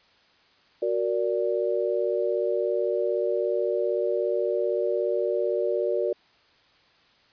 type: chord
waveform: sine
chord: Gb augmented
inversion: none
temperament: equal with one note detuned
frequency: 370 / 466.2 / 583.6 Hz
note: Gb4 / Bb4 / D5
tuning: 0 / 0 / -11 cents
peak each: -27 dBFS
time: 0.82-6.13 s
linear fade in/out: 5 ms
effects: white hiss -60 dBFS RMS until 7.32 s + resampled to 11025 Hz